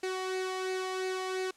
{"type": "tone with flanger", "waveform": "sawtooth", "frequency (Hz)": 374.1, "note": "F#4", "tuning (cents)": 19, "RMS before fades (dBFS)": -34, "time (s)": [0.03, 1.51], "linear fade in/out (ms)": 5, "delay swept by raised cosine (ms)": [0.44, 1.01], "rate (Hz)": 2.9, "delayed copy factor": 0.5, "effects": ["white hiss -62 dBFS RMS until 1.56 s", "low-pass 8000 Hz 12 dB/octave"]}